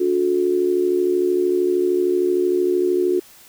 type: tone with amplitude modulation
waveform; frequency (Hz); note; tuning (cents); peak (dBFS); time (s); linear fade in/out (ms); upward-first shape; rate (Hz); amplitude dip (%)
sine; 361.5; F#4; -40; -12; 0-3.2; 10; sine; 73.1; 75
effects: white hiss -47 dBFS RMS until 3.48 s